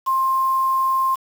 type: tone with quantisation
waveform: sine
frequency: 1057 Hz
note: C6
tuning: 17 cents sharp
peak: -16 dBFS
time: 0.06-1.16 s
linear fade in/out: 20 ms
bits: 6
effects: none